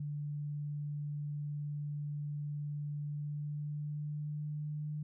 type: tone with pitch glide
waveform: sine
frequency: 146.83 to 150.26 Hz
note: D3 to D3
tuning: 0 to +40 cents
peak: -36 dBFS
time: 0-5.03 s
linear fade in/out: 5 ms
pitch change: +40 cents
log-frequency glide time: 3.02-4.8 s
effects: none